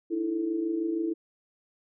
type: tone cluster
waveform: sine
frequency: 303.5 / 329.9 / 439.4 Hz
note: D#4 / E4 / A4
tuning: -43 / +1 / -2 cents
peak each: -36 / -27 / -36 dBFS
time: 0.1-1.14 s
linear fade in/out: 20 ms
effects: none